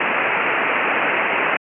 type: low-pass noise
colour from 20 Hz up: white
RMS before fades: -19 dBFS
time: 0-1.57 s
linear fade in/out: 5 ms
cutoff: 2700 Hz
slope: 96 dB/octave
effects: high-pass 300 Hz 12 dB/octave